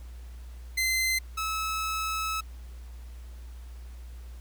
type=tone pair in turn; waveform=sawtooth; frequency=2067 / 1297.6 Hz; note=C7 / E6; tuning=-22 / -28 cents; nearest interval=minor sixth; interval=806 cents; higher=first; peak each=-21 / -25 dBFS; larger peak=first; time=0.77-1.19 / 1.37-2.41 s; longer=second; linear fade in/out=10 ms; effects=added 60 Hz sine -40 dBFS peak until 4.4 s + pink hiss -58 dBFS RMS until 4.4 s